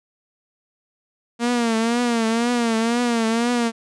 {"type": "tone with vibrato", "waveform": "sawtooth", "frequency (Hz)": 233.1, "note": "A#3", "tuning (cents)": 0, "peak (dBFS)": -14, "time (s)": [1.39, 3.72], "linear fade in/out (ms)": 50, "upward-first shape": "triangle", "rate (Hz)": 2, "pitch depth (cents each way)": 92, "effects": ["resampled to 22050 Hz"]}